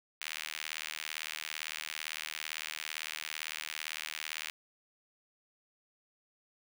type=tone with high-pass filter; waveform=sawtooth; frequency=77.78 Hz; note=D#2; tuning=in tune; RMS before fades=-41 dBFS; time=0.21-4.5 s; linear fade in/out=0 ms; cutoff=2300 Hz; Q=1.6; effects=none